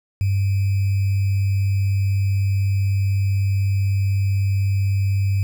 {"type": "tone with sample-and-hold", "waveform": "sine", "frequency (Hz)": 98, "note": "G2", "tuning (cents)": 0, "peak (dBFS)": -16, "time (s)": [0.21, 5.43], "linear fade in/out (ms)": 0, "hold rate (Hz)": 2450, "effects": []}